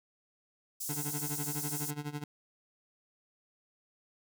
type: high-pass noise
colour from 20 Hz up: pink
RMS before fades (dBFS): -38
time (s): 0.8-1.91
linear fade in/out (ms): 10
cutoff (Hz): 6400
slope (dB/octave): 24
type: tone with tremolo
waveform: 25% pulse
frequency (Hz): 147.2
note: D3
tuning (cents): +4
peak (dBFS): -30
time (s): 0.89-2.24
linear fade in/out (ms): 2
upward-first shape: sine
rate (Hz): 12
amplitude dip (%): 85
effects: none